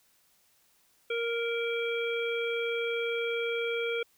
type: harmonic tone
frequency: 466.2 Hz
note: A#4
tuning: in tune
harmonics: 1 / 3 / 5 / 7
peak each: -30 / -38 / -35 / -40 dBFS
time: 1.1-4.03 s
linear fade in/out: 5 ms
effects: white hiss -67 dBFS RMS until 4.17 s